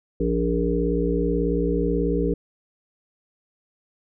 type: harmonic tone with a mistuned harmonic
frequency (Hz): 58.27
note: A#1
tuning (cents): 0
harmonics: 1 / 3 / 5 / 7 / 8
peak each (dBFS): -26 / -26 / -26 / -26 / -26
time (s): 0.2-2.34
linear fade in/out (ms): 5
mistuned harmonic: 1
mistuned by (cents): -72
effects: none